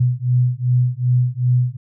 sine beating tone pair, 123.2 / 125.8 Hz, B2 / B2, -4 / +32 cents, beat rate 2.6 Hz, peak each -17 dBFS, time 0-1.77 s, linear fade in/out 10 ms, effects none

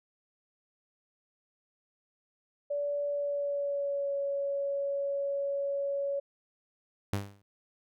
sine tone with pitch glide, 576 to 560.2 Hz, D5 to C#5, -34 to +18 cents, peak -29 dBFS, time 2.7-6.2 s, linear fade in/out 10 ms, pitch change -48 cents, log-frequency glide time 3.06-4.14 s
sawtooth tone with exponential decay, 100.2 Hz, G2, 38 cents sharp, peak -22 dBFS, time 7.13-7.42 s, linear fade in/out 0 ms, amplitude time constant 61 ms
effects none

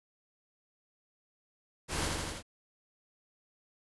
pink noise with echo, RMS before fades -34 dBFS, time 1.88-2.1 s, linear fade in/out 50 ms, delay 82 ms, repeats 4, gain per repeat -2 dB, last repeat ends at 2.428 s, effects resampled to 24000 Hz

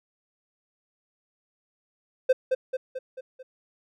triangle tone with echo, 517 Hz, C5, 21 cents flat, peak -13 dBFS, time 2.29-2.33 s, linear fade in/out 10 ms, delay 220 ms, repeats 5, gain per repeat -5 dB, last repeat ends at 3.43 s, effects none

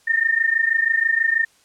sine tone pair together, 1803.8 / 1830 Hz, A6 / A#6, +43 / -32 cents, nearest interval unison, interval 25 cents, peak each -19 dBFS, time 0.07-1.45 s, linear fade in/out 10 ms, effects white hiss -57 dBFS RMS until 1.64 s + low-pass 9000 Hz 12 dB/octave

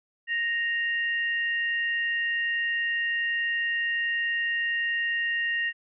sine tone pair together, 1864.7 / 2786 Hz, A#6 / F7, 0 / -5 cents, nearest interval perfect fifth, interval 695 cents, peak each -25 / -33 dBFS, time 0.27-5.73 s, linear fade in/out 50 ms, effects none

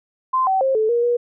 sine tone with pitch steps, 1038 / 764 / 533 / 435.9 / 473.9 / 480.9 Hz, C6 / G5 / C5 / A4 / A#4 / B4, -14 / -45 / +32 / -16 / +28 / -46 cents, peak -15 dBFS, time 0.33-1.17 s, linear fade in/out 10 ms, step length 140 ms, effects none

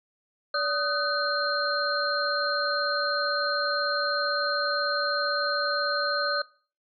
sine tone cluster, 578 / 1249 / 1511 / 4183 Hz, D5 / D#6 / F#6 / C8, -28 / +6 / +36 / -1 cents, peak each -29 dBFS, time 0.54-6.42 s, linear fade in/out 5 ms, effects noise-tail reverb RT60 0.4 s tail -21 dB re dry + MP3 96 kbps

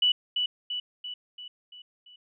sine tone with echo, 2960 Hz, F#7, in tune, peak -19 dBFS, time 0.02-0.12 s, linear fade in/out 5 ms, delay 340 ms, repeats 6, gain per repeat -5 dB, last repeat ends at 2.16 s, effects none

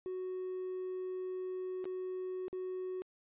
triangle tone with dropouts, 370 Hz, F#4, in tune, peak -34 dBFS, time 0.06-3.02 s, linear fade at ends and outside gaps 0 ms, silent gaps 1.843-1.854 / 2.482-2.529 s, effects tanh soft clip ceiling -32 dBFS + resampled to 8000 Hz

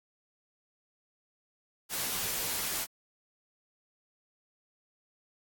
white noise with comb filter, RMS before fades -33 dBFS, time 1.89-2.87 s, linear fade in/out 50 ms, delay 14 ms, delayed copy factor -0.6, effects AAC 64 kbps

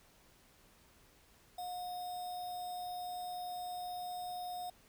sine tone with sample-and-hold, 719 Hz, F#5, 50 cents flat, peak -39 dBFS, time 1.58-4.7 s, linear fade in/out 5 ms, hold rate 4410 Hz, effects pink hiss -65 dBFS RMS until 4.88 s

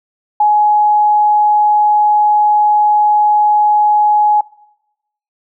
sine tone, 840 Hz, G#5, 19 cents sharp, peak -7 dBFS, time 0.4-4.41 s, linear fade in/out 5 ms, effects noise-tail reverb RT60 0.9 s tail -22 dB re dry

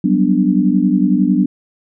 sine chord, G major seventh, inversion third, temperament equal, 185 / 196 / 246.9 / 293.7 Hz, F#3 / G3 / B3 / D4, 0 / 0 / 0 / 0 cents, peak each -16 dBFS, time 0.04-1.46 s, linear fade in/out 5 ms, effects none

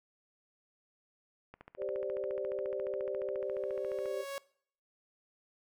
click train, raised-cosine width 0.5 ms, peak -34 dBFS, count 37, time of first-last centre 1.54-4.057 s, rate 14.3 Hz
sine chord, G suspended fourth, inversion none, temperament just, 392 / 522.7 / 588 Hz, G4 / C5 / D5, 0 / -2 / +2 cents, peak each -38 dBFS, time 1.77-4.25 s, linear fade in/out 50 ms
sawtooth tone with exponential growth, 554.4 Hz, C#5, in tune, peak -32 dBFS, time 3.41-4.38 s, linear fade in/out 0 ms, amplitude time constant 210 ms
effects noise-tail reverb RT60 0.6 s tail -22 dB re dry

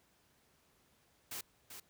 white noise with echo, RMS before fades -43 dBFS, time 1.31-1.41 s, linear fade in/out 5 ms, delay 390 ms, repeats 1, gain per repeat -7 dB, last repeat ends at 1.8 s, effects pink hiss -71 dBFS RMS until 1.89 s + high-pass 60 Hz 12 dB/octave

